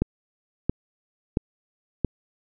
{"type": "click train", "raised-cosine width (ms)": 3, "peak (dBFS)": -8, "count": 4, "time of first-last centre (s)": [0.02, 2.047], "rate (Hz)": 1.48, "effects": []}